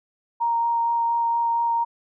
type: tone with vibrato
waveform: sine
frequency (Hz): 932.3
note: A#5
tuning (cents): 0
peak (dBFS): -19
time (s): 0.4-1.85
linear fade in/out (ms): 20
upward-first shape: sine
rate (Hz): 4.3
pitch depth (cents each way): 8
effects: none